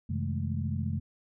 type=tone cluster; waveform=sine; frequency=91.4 / 132.9 / 161.2 / 205.3 / 219.3 Hz; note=F#2 / C3 / E3 / G#3 / A3; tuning=-21 / +27 / -38 / -20 / -6 cents; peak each=-32 / -34 / -39 / -39 / -37 dBFS; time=0.09-1 s; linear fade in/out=10 ms; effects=none